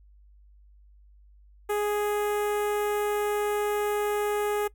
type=tone with notch filter; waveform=sawtooth; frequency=415.3 Hz; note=G#4; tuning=in tune; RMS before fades=-27 dBFS; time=1.69-4.68 s; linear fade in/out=10 ms; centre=4500 Hz; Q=0.56; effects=noise-tail reverb RT60 0.1 s tail -21 dB re dry + added 50 Hz sine -52 dBFS peak until 4.74 s